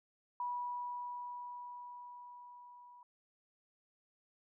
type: tone with level ramp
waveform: sine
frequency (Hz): 976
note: B5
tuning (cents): -21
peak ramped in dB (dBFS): -35 to -55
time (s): 0.4-3.03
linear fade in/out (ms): 2
effects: none